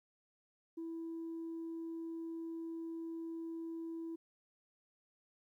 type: tone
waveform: sine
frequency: 329.6 Hz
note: E4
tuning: in tune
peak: -39 dBFS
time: 0.77-4.16 s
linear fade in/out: 10 ms
effects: tanh soft clip ceiling -38 dBFS + 13-bit